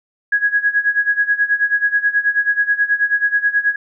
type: tone with tremolo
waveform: sine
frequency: 1661.2 Hz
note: G#6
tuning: in tune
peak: -10 dBFS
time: 0.32-3.76 s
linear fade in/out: 5 ms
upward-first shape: sine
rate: 9.3 Hz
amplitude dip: 85%
effects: none